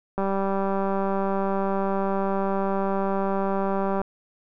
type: click train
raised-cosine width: 1 ms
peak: -13 dBFS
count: 749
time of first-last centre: 0.18-4.016 s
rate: 195 Hz
effects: none